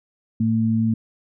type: tone pair together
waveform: sine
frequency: 112.1 / 224.2 Hz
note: A2 / A3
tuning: +33 / +33 cents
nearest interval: octave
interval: 1200 cents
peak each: -22 / -18 dBFS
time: 0.4-0.94 s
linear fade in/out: 5 ms
effects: none